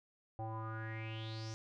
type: tone with low-pass filter sweep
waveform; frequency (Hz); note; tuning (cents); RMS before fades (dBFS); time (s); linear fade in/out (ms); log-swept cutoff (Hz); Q
square; 110.9; A2; +14; -43; 0.39-1.54; 0; 730 to 6000; 7
effects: none